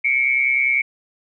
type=tone pair together; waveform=sine; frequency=2182 / 2312 Hz; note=C#7 / D7; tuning=-28 / -28 cents; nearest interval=minor second; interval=100 cents; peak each=-18 dBFS; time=0.04-0.82 s; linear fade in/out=10 ms; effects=none